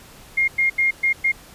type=tone bursts at uneven times; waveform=sine; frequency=2130 Hz; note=C7; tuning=30 cents sharp; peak=-15 dBFS; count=5; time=0.37-0.48 / 0.58-0.7 / 0.78-0.91 / 1.03-1.13 / 1.24-1.32 s; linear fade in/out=10 ms; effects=pink hiss -45 dBFS RMS until 1.54 s + resampled to 32000 Hz